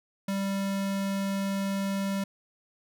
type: tone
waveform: square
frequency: 196.2 Hz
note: G3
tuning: 2 cents sharp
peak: -28 dBFS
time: 0.28-2.24 s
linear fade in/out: 5 ms
effects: none